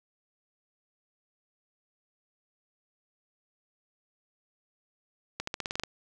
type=accelerating click train; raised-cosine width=0.2 ms; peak=-15 dBFS; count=9; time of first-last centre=5.4-5.836 s; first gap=74 ms; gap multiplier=0.91; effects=none